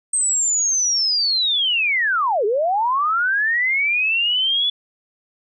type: linear two-way sweep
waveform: sine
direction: down then up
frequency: 8372 to 392 to 3450 Hz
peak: -16 dBFS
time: 0.13-4.7 s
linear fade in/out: 5 ms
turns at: 2.45 s
effects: none